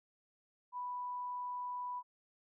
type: tone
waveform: sine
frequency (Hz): 987.8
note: B5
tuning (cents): 0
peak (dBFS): -38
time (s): 0.72-2.03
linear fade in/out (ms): 50
effects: none